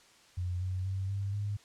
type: tone with pitch steps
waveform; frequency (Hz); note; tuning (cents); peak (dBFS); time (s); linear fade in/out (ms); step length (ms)
sine; 89.6 / 92.65 / 95.81 / 99.07 / 102.45; F2 / F#2 / G2 / G2 / G#2; +45 / +3 / -39 / +19 / -23; -31; 0.37-1.57; 10; 240
effects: white hiss -60 dBFS RMS until 1.64 s + low-pass 7000 Hz 12 dB/octave